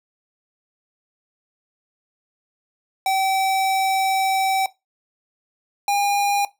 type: tone pair in turn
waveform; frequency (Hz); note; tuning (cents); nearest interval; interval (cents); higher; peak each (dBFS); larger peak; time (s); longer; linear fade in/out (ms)
square; 769 / 809.4; G5 / G#5; -33 / -45; minor second; 88; second; -18; neither; 3.06-4.66 / 5.88-6.45; first; 2
effects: noise-tail reverb RT60 0.2 s tail -18 dB re dry